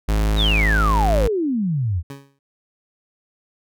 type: tone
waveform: 45% pulse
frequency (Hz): 52.8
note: G#1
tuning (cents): +29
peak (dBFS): -16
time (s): 0.08-1.28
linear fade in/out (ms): 10
type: exponential sweep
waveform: sine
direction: down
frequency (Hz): 3951 to 77.78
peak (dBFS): -18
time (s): 0.36-2.03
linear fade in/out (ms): 50
type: tone with exponential decay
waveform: 20% pulse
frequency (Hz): 138.59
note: C#3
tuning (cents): 0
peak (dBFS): -25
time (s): 2.1-2.39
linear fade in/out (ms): 2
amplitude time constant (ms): 62
effects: none